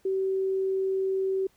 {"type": "tone", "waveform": "sine", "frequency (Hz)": 382.9, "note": "G4", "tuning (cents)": -41, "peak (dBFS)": -24, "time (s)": [0.05, 1.47], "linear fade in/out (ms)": 5, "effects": ["pink hiss -65 dBFS RMS until 1.56 s"]}